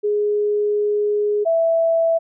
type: tone pair in turn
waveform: sine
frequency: 416 / 660.4 Hz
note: G#4 / E5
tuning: +3 / +3 cents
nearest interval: minor sixth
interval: 800 cents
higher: second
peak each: -16 / -14 dBFS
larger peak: second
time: 0.03-1.45 / 1.45-2.19 s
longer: first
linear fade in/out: 20 ms
effects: none